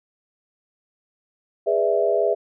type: chord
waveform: sine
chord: E dominant seventh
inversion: first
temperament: just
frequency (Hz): 412 / 494.4 / 593.3 / 659.3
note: G#4 / B4 / D5 / E5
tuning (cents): -14 / +2 / +18 / 0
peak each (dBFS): -22 / -24 / -25 / -21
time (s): 1.66-2.35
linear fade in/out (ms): 20
effects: none